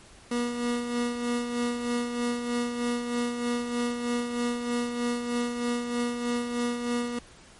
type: tone with tremolo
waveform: 30% pulse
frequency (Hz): 240.6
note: B3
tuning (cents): -45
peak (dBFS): -22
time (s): 0.31-7.19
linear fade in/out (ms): 5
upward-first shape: sine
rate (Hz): 3.2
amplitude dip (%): 50
effects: pink hiss -52 dBFS RMS until 7.59 s + MP3 48 kbps